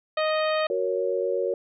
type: harmonic tone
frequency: 622.3 Hz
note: D#5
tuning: in tune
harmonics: 1 / 2 / 3 / 4 / 5 / 6 / 7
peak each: -23 / -29 / -33 / -35 / -37 / -39 / -40 dBFS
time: 0.17-0.67 s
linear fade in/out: 5 ms
type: chord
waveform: sine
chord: F# major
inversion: none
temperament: equal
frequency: 370 / 466.2 / 554.4 Hz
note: F#4 / A#4 / C#5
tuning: 0 / 0 / 0 cents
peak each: -28 / -27 / -27 dBFS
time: 0.7-1.54 s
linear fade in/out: 2 ms
effects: none